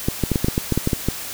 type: clicks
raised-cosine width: 3 ms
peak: -5 dBFS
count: 12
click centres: 0.085 / 0.237 / 0.317 / 0.358 / 0.445 / 0.484 / 0.579 / 0.723 / 0.776 / 0.874 / 0.932 / 1.086 s
effects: white hiss -31 dBFS RMS until 1.33 s